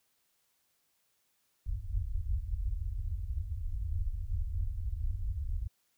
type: low-pass noise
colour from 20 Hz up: pink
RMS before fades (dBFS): -34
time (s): 1.66-5.68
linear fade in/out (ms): 10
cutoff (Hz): 100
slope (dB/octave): 96
effects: white hiss -75 dBFS RMS until 5.97 s

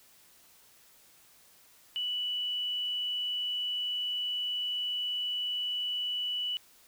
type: tone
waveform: sine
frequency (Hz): 2960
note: F#7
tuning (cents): 0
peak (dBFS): -30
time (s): 1.96-6.57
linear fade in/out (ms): 0
effects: white hiss -60 dBFS RMS until 6.87 s

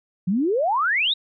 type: exponential sweep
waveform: sine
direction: up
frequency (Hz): 170 to 3908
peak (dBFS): -18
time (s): 0.27-1.14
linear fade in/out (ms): 10
effects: none

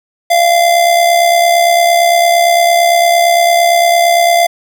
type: tone with amplitude modulation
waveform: square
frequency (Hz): 689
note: F5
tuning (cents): -24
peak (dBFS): -5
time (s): 0.3-4.47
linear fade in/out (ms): 10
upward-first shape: sine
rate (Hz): 68.8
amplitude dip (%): 50
effects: none

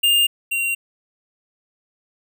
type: tone pair in turn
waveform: square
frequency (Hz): 2808 / 2758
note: F7 / F7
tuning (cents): +9 / -22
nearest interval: unison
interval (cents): 31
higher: first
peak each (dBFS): -14 / -20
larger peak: first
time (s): 0.03-0.27 / 0.51-0.75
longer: neither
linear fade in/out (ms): 10
effects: none

